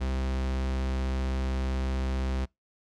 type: tone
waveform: 45% pulse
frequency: 65.41 Hz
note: C2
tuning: in tune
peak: -27 dBFS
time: 0-2.46 s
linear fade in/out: 20 ms
effects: noise-tail reverb RT60 0.2 s tail -26 dB re dry + low-pass 6000 Hz 12 dB/octave